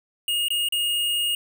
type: tone with dropouts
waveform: square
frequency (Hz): 2855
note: F7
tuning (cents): +37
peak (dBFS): -22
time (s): 0.28-1.35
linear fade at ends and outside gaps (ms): 2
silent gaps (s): 0.484-0.504 / 0.687-0.723
effects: none